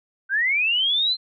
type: linear sweep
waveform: sine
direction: up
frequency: 1506 to 4159 Hz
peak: -18 dBFS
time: 0.29-1.17 s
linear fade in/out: 50 ms
effects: none